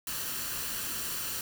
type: noise with comb filter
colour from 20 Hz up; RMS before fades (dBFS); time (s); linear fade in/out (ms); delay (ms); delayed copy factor
white; -35; 0.07-1.41; 2; 0.69; +0.5
effects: none